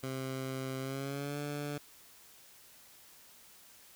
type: tone with pitch glide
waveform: 15% pulse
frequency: 132.1 to 145.73 Hz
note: C3 to D3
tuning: +17 to -13 cents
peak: -30 dBFS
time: 0.03-1.78 s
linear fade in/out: 5 ms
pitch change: +170 cents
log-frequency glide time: 0.79-1.39 s
effects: white hiss -58 dBFS RMS until 3.95 s